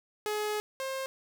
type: tone pair in turn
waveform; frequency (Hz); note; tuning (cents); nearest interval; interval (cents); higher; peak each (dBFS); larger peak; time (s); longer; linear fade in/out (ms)
sawtooth; 422.2 / 531.9; G#4 / C5; +29 / +28; major third; 399; second; -26 / -29; first; 0.26-0.6 / 0.8-1.06; first; 0
effects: none